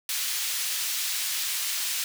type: high-pass noise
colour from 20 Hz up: pink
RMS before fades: -29 dBFS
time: 0.09-2.04 s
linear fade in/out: 2 ms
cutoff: 2900 Hz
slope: 12 dB/octave
effects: none